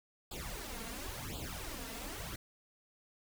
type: noise with flanger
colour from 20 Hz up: pink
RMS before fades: -43 dBFS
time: 0.31-2.36 s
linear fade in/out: 5 ms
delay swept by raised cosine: 0.25 to 4.45 ms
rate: 0.94 Hz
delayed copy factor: +0.9
effects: none